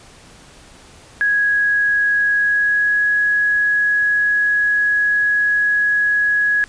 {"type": "tone with pitch glide", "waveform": "sine", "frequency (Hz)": [1661.2, 1672.8], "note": ["G#6", "G#6"], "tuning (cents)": [0, 12], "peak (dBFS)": -13, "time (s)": [1.21, 6.64], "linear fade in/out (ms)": 0, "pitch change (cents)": 12, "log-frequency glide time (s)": [2.35, 3.02], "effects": ["pink hiss -44 dBFS RMS until 6.68 s", "resampled to 22050 Hz"]}